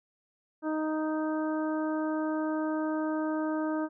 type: harmonic tone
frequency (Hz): 311.1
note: D#4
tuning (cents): 0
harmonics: 1 / 2 / 3 / 4 / 5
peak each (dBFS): -29 / -35 / -39 / -41 / -43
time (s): 0.62-3.89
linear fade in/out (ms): 50
effects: none